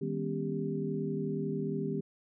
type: tone cluster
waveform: sine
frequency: 155.8 / 198.6 / 241.8 / 272.7 / 396.1 Hz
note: D#3 / G3 / B3 / C#4 / G4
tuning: +3 / +23 / -36 / -28 / +18 cents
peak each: -36 / -38 / -39 / -39 / -36 dBFS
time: 0.01-2.01 s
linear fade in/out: 10 ms
effects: none